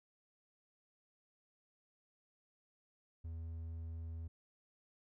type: tone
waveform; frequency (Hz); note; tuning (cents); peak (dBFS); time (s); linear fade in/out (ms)
triangle; 82; E2; -9; -40; 3.24-4.28; 10
effects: none